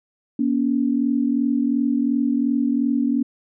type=tone pair together; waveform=sine; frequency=240 / 282.8 Hz; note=B3 / C#4; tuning=-49 / +35 cents; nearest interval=minor third; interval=284 cents; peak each=-20 dBFS; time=0.39-3.23 s; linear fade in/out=5 ms; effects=none